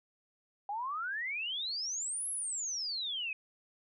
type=exponential two-way sweep; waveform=sine; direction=up then down; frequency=790 to 11240 to 2478 Hz; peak=-34 dBFS; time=0.69-3.33 s; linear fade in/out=2 ms; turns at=2.29 s; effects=none